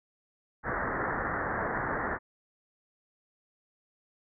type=low-pass noise; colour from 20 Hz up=white; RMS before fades=-32 dBFS; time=0.63-2.19 s; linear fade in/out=50 ms; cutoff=1900 Hz; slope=96 dB/octave; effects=none